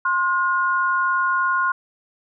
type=tone pair together; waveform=sine; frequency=1058 / 1435 Hz; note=C6 / F6; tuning=+19 / +47 cents; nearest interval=perfect fourth; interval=528 cents; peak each=-20 dBFS; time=0.05-1.72 s; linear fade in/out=5 ms; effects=none